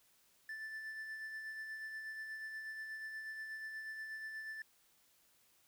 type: tone with tremolo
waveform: triangle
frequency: 1760 Hz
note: A6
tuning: in tune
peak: -40 dBFS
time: 0.49-4.62 s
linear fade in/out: 2 ms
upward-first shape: sine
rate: 8.3 Hz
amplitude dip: 35%
effects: white hiss -71 dBFS RMS until 5.67 s